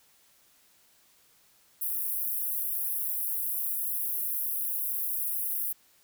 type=high-pass noise; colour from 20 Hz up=pink; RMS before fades=-31 dBFS; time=1.81-5.73 s; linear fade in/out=10 ms; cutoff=11000 Hz; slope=48 dB/octave; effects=white hiss -63 dBFS RMS until 6.03 s